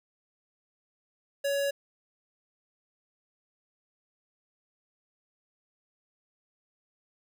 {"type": "tone", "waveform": "square", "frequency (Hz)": 561, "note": "C#5", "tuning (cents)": 21, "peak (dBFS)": -27, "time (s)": [1.44, 1.71], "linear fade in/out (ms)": 10, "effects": []}